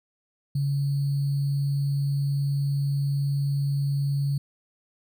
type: tone with sample-and-hold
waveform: sine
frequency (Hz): 140.6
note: C#3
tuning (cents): +25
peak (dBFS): -22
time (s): 0.55-4.38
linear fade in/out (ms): 5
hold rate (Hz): 4410
effects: none